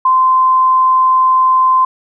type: tone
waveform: sine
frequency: 1036 Hz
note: C6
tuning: 17 cents flat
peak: -7 dBFS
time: 0.05-1.85 s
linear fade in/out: 5 ms
effects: none